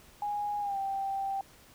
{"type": "tone with pitch glide", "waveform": "sine", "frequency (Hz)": [825, 783.2], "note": ["G#5", "G5"], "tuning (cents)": [-12, -2], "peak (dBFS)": -30, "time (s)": [0.22, 1.41], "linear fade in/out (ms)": 2, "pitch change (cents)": -90, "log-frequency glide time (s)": [0.6, 0.78], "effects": ["pink hiss -57 dBFS RMS until 1.74 s"]}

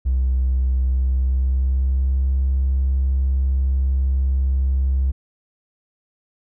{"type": "tone with pitch glide", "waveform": "triangle", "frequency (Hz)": [64.1, 66.32], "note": ["C2", "C2"], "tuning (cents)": [-35, 24], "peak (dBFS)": -12, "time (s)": [0.05, 5.12], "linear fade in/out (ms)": 20, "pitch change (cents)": 59, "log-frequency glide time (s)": [0.91, 2.32], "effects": ["tanh soft clip ceiling -13 dBFS"]}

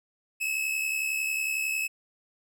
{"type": "tone pair together", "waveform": "45% pulse", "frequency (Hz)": [2580, 2651], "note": ["E7", "E7"], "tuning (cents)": [-38, 9], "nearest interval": "unison", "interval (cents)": 47, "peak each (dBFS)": [-28, -34], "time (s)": [0.4, 1.88], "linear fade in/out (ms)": 20, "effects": []}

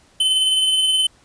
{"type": "tone with tremolo", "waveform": "square", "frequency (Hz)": 3053, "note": "G7", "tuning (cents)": -46, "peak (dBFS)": -14, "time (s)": [0.2, 1.07], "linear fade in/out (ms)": 5, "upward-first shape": "sine", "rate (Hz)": 19, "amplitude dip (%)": 30, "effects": ["pink hiss -54 dBFS RMS until 1.24 s", "resampled to 22050 Hz"]}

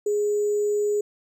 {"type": "tone with sample-and-hold", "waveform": "sine", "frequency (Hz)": 415.3, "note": "G#4", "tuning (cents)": 0, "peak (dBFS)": -20, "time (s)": [0.06, 1.01], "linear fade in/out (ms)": 5, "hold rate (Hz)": 7350, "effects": ["low-pass 12000 Hz 12 dB/octave"]}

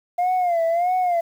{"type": "tone with vibrato", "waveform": "sine", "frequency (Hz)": 698.5, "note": "F5", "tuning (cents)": 0, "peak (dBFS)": -15, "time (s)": [0.18, 1.21], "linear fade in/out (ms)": 10, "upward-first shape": "sine", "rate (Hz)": 1.6, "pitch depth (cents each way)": 100, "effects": ["tanh soft clip ceiling -16 dBFS", "8-bit"]}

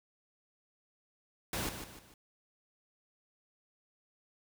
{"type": "noise with echo", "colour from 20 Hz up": "pink", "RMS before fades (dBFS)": -36, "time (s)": [1.53, 1.69], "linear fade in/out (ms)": 2, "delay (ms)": 150, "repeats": 3, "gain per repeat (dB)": -8, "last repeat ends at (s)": 2.14, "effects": []}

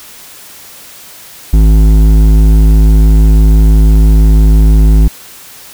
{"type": "tone with hard clipping", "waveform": "sine", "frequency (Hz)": 53, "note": "G#1", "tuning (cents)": 36, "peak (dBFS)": -4, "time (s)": [1.53, 5.08], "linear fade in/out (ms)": 5, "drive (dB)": 11, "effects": ["white hiss -33 dBFS RMS until 5.73 s"]}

